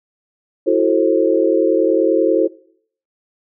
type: chord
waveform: sine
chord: F# half-diminished seventh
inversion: third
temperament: equal with one note detuned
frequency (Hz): 329.6 / 370 / 440 / 531.8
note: E4 / F#4 / A4 / C5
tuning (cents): 0 / 0 / 0 / +28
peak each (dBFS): -17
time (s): 0.66-2.48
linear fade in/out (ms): 20
effects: noise-tail reverb RT60 0.6 s tail -21 dB re dry